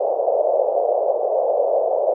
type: band-pass noise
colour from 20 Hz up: pink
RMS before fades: -19 dBFS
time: 0-2.14 s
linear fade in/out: 10 ms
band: 500 to 680 Hz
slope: 48 dB/octave
effects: none